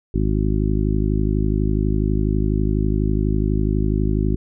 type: harmonic tone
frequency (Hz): 52.1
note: G#1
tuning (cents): +6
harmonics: 1 / 2 / 3 / 4 / 5 / 6 / 7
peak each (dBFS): -20 / -23 / -25 / -26 / -27 / -28 / -28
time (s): 0.14-4.36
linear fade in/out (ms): 5
effects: none